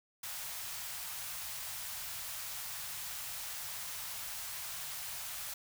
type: band-stop noise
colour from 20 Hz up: white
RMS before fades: -42 dBFS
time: 0.23-5.54 s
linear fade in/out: 5 ms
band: 150 to 640 Hz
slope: 24 dB/octave
effects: none